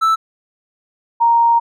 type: tone pair in turn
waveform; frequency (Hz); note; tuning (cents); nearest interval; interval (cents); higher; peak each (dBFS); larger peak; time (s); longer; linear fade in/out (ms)
triangle / sine; 1318.5 / 932.3; E6 / A#5; 0 / 0; tritone; 600; first; -9; neither; 0.01-0.16 / 1.2-1.6; second; 20
effects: none